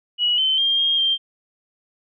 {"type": "tone with pitch steps", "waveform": "sine", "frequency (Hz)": [2922, 3075, 3203, 3232, 3171], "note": ["F#7", "G7", "G7", "G#7", "G7"], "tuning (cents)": [-22, -34, 37, -48, 19], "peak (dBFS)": -16, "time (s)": [0.18, 1.18], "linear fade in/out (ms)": 50, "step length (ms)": 200, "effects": []}